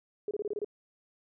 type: tone bursts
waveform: sine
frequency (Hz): 415.3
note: G#4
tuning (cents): 0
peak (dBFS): -30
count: 7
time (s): 0.28-0.646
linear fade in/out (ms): 2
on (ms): 30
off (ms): 26
effects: none